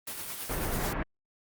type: noise with tremolo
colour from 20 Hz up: white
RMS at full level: -36 dBFS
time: 0.07-0.93 s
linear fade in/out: 5 ms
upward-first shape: sine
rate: 9.2 Hz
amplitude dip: 40%
type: low-pass noise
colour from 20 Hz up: pink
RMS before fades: -32 dBFS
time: 0.49-1.03 s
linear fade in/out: 5 ms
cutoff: 2100 Hz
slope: 24 dB/octave
effects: Opus 32 kbps